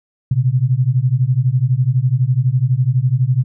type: beating tone pair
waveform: sine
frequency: 121.6 / 133.6 Hz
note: B2 / C3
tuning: -26 / +36 cents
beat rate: 12 Hz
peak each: -15 dBFS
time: 0.31-3.44 s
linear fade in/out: 5 ms
effects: none